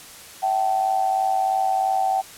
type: tone with amplitude modulation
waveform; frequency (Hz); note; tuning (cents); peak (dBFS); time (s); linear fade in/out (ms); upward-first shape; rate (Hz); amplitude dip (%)
sine; 766; G5; -40; -15; 0.42-2.22; 20; sine; 103; 70
effects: white hiss -42 dBFS RMS until 2.37 s + low-pass 12000 Hz 12 dB/octave